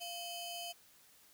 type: ring-modulated tone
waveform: sawtooth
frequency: 1873 Hz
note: A#6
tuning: 8 cents sharp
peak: -35 dBFS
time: 0-0.73 s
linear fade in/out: 20 ms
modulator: 1180 Hz
effects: white hiss -64 dBFS RMS until 1.33 s